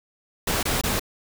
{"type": "noise bursts", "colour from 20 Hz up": "pink", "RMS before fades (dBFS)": -24, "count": 3, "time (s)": [0.47, 0.996], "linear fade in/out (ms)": 5, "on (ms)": 160, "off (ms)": 23, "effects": []}